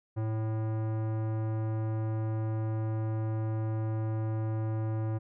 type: tone with tanh clipping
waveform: sine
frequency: 110 Hz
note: A2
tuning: in tune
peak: -31 dBFS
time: 0.16-5.19 s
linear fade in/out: 20 ms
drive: 18 dB
effects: none